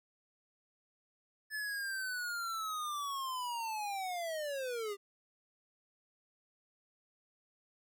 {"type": "linear sweep", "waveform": "square", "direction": "down", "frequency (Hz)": [1739, 391.5], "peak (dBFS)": -37, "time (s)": [1.5, 4.97], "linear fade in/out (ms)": 50, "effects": []}